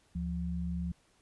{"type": "tone pair together", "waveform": "sine", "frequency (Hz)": [73.48, 174.61], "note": ["D2", "F3"], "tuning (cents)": [2, 0], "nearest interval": "octave + minor third", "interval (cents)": 1498, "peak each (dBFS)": [-36, -34], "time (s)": [0.15, 0.92], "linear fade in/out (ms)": 5, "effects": ["pink hiss -68 dBFS RMS until 1.21 s", "resampled to 24000 Hz"]}